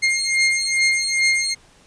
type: beating tone pair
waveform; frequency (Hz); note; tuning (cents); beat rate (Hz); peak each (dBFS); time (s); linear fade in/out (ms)
sawtooth; 2124 / 2126.4; C7 / C7; +25 / +27; 2.4; -16; 0.02-1.55; 20
effects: pink hiss -52 dBFS RMS until 1.86 s + resampled to 22050 Hz